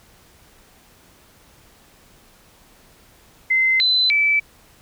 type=tone with pitch steps; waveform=sine; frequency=2066 / 4027 / 2312 Hz; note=C7 / B7 / D7; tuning=-22 / +33 / -28 cents; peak=-14 dBFS; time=3.5-4.4 s; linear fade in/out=10 ms; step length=300 ms; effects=pink hiss -52 dBFS RMS until 4.81 s